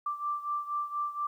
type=beating tone pair; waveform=sine; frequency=1174.7 / 1178.9 Hz; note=D6 / D6; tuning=0 / +6 cents; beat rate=4.2 Hz; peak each=-32 / -36 dBFS; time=0.06-1.27 s; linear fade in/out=5 ms; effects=11-bit